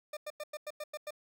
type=tone bursts; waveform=40% pulse; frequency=601 Hz; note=D5; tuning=40 cents sharp; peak=-37 dBFS; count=8; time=0.13-1.107 s; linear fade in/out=5 ms; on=39 ms; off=95 ms; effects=13-bit